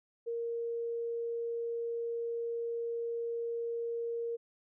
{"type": "tone", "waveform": "sine", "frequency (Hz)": 466.2, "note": "A#4", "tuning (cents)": 0, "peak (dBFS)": -33, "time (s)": [0.26, 4.37], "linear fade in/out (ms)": 20, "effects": []}